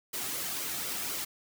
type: noise with flanger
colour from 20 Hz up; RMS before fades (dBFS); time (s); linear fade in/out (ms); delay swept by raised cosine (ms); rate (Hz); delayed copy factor
white; -35; 0.13-1.25; 10; 1.1 to 2.06; 4; -0.5
effects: none